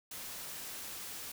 white noise, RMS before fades -44 dBFS, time 0.11-1.32 s, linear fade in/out 5 ms, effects none

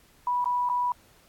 sine tone with dropouts, 981 Hz, B5, 12 cents flat, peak -23 dBFS, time 0.27-0.92 s, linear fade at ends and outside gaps 2 ms, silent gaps 0.444-0.457 / 0.69-0.697 s, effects pink hiss -59 dBFS RMS until 1.28 s + AAC 64 kbps

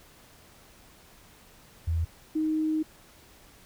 sine tone pair in turn, 82.41 / 312.4 Hz, E2 / D#4, 0 / +7 cents, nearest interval octave + major seventh, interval 2307 cents, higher second, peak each -24 dBFS, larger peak neither, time 1.87-2.05 / 2.35-2.83 s, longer second, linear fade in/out 10 ms, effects pink hiss -55 dBFS RMS until 3.65 s

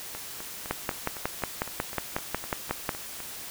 two click trains, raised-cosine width 0.5 ms, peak -11 / -23 dBFS, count 13 / 13, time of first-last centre 0.71-2.892 / 0.15-3.203 s, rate 5.5 / 3.93 Hz, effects white hiss -40 dBFS RMS until 3.5 s

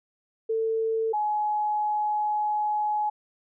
sine tone pair in turn, 446.8 / 843.4 Hz, A4 / G#5, +27 / +26 cents, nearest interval major seventh, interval 1099 cents, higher second, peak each -23 dBFS, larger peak neither, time 0.49-1.13 / 1.13-3.1 s, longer second, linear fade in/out 10 ms, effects none

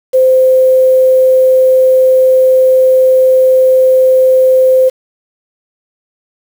sine tone with quantisation, 518 Hz, C5, 17 cents flat, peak -4 dBFS, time 0.13-4.9 s, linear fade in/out 20 ms, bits 5, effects none

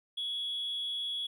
triangle tone with amplitude modulation, 3360 Hz, G#7, 19 cents sharp, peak -28 dBFS, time 0.17-1.27 s, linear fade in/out 10 ms, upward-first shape sine, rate 237 Hz, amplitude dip 40%, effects tanh soft clip ceiling -29 dBFS

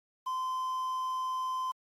triangle tone with quantisation, 1031 Hz, C6, 26 cents flat, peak -29 dBFS, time 0.26-1.72 s, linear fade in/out 10 ms, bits 9, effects AAC 64 kbps

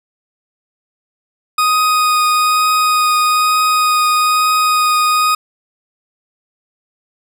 40% pulse tone with vibrato, 1244.5 Hz, D#6, in tune, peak -10 dBFS, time 1.58-5.35 s, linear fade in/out 5 ms, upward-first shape triangle, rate 1.1 Hz, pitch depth 11 cents each way, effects none

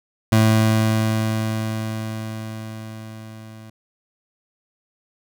25% pulse tone with level ramp, 110 Hz, A2, in tune, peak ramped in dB -8 to -35 dBFS, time 0.32-3.7 s, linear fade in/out 5 ms, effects none

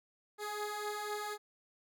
15% pulse beating tone pair, 415.3 / 419.3 Hz, G#4 / G#4, 0 / +17 cents, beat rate 4 Hz, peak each -37 / -32 dBFS, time 0.38-1.38 s, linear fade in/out 50 ms, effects none

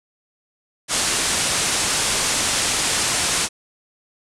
white low-pass noise, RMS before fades -21 dBFS, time 0.88-3.49 s, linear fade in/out 50 ms, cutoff 9800 Hz, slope 48 dB/octave, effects none

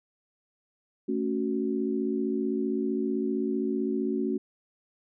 sine chord, F# minor, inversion first, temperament just, 222 / 277.5 / 370 Hz, A3 / C#4 / F#4, +16 / +2 / 0 cents, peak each -30 dBFS, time 1.08-4.38 s, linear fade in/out 10 ms, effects none

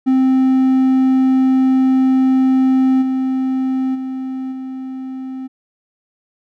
triangle tone with level steps, 261.6 Hz, C4, in tune, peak -8 / -13 / -19 / -22 dBFS, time 0.06-5.48 s, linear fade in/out 20 ms, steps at 3.01 / 3.94 / 4.51 s, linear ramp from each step 20 ms, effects none

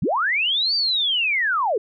sine linear two-way sweep, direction up then down, 98 to 4699 to 378.4 Hz, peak -18 dBFS, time 0.02-1.78 s, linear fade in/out 5 ms, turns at 0.75 s, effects none

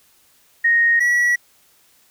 sine / triangle tone pair in turn, 1864.7 / 1933.6 Hz, A#6 / B6, 0 / -37 cents, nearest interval minor second, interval 63 cents, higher second, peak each -12 dBFS, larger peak neither, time 0.64-1 / 1-1.36 s, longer neither, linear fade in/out 10 ms, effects white hiss -56 dBFS RMS until 2.1 s

